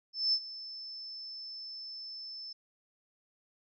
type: tone with ADSR envelope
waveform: sine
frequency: 5274 Hz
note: E8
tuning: in tune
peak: -24 dBFS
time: 0.13-2.53 s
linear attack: 200 ms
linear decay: 61 ms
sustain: -17 dB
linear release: 7 ms
effects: none